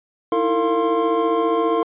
triangle tone cluster, 317.5 / 332.4 / 453.8 / 695 / 1057 Hz, D#4 / E4 / A#4 / F5 / C6, +35 / +15 / -47 / -9 / +17 cents, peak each -26 / -21 / -18 / -24 / -21 dBFS, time 0.32-1.83 s, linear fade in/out 2 ms, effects resampled to 8000 Hz

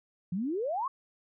sine exponential sweep, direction up, 167.1 to 1134 Hz, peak -29 dBFS, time 0.32-0.88 s, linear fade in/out 5 ms, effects none

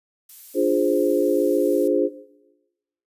violet noise, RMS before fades -40 dBFS, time 0.29-1.88 s, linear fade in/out 5 ms
sine chord, D half-diminished seventh, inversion none, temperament equal, 293.7 / 349.2 / 415.3 / 523.3 Hz, D4 / F4 / Ab4 / C5, 0 / 0 / 0 / 0 cents, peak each -22 dBFS, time 0.54-2.1 s, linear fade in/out 50 ms
effects noise-tail reverb RT60 1.0 s tail -17 dB re dry + resampled to 32000 Hz

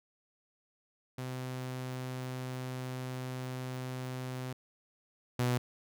sawtooth tone pair in turn, 128.1 / 123.81 Hz, C3 / B2, -36 / +5 cents, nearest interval minor second, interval 59 cents, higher first, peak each -33 / -24 dBFS, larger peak second, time 1.18-4.53 / 5.39-5.58 s, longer first, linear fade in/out 5 ms, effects none

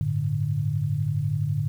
sine chord, G suspended second, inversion none, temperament equal, 98 / 110 / 146.83 Hz, G2 / A2 / D3, 0 / 0 / 0 cents, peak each -30 / -27 / -25 dBFS, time 0.01-1.68 s, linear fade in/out 0 ms, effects 9-bit

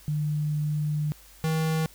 sine / square tone pair in turn, 150.3 / 159.24 Hz, D3 / D#3, +40 / +40 cents, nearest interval minor second, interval 100 cents, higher second, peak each -24 dBFS, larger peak neither, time 0.08-1.12 / 1.44-1.86 s, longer first, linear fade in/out 0 ms, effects added 50 Hz sine -54 dBFS peak until 1.94 s + white hiss -53 dBFS RMS until 1.94 s

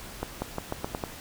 accelerating click train, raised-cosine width 1 ms, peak -15 dBFS, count 7, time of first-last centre 0.23-1.038 s, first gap 190 ms, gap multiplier 0.86, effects pink hiss -43 dBFS RMS until 1.2 s

